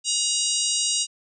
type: harmonic tone with a mistuned harmonic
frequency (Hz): 953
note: A#5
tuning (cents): +38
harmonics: 3 / 4 / 5 / 6 / 7 / 8 / 9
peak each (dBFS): -29 / -29 / -29 / -29 / -29 / -29 / -29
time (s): 0.04-1.07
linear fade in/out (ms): 50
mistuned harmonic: 9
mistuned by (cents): +18
effects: none